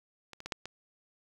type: clicks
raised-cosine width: 0.2 ms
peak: -28 / -28 / -22 / -15 / -23 dBFS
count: 5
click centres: 0.333 / 0.404 / 0.46 / 0.522 / 0.656 s
effects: 8-bit